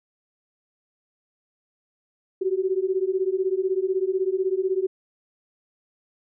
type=beating tone pair; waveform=sine; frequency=370 / 386 Hz; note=F#4 / G4; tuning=0 / -27 cents; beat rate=16 Hz; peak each=-24 dBFS; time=2.41-4.87 s; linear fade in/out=10 ms; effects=none